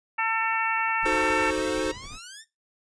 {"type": "harmonic tone", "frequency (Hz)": 448.6, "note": "A4", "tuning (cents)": 34, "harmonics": [2, 3, 4, 5, 6], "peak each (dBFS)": [-27, -29, -30, -31, -32], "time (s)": [0.18, 1.51], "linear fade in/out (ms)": 10}
{"type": "noise with tremolo", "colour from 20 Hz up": "brown", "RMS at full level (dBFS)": -41, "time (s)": [1.02, 2.19], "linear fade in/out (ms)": 10, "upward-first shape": "sine", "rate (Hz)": 11, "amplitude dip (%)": 60}
{"type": "chord", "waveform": "square", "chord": "D# diminished seventh", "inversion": "none", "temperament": "equal", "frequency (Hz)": [311.1, 370, 440, 523.3], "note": ["D#4", "F#4", "A4", "C5"], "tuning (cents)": [0, 0, 0, 0], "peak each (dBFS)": -31, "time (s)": [1.05, 1.92], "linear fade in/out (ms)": 10}
{"type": "exponential sweep", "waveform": "10% pulse", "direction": "up", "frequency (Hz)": [329.6, 1864.7], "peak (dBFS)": -32, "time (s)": [1.11, 2.45], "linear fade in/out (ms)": 50}
{"effects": ["noise-tail reverb RT60 0.2 s tail -17 dB re dry", "resampled to 22050 Hz"]}